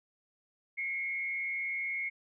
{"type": "tone with frequency modulation", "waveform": "sine", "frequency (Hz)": 2168, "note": "C#7", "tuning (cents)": -39, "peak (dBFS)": -32, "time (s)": [0.77, 2.1], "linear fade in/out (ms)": 20, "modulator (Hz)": 120, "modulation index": 0.6, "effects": []}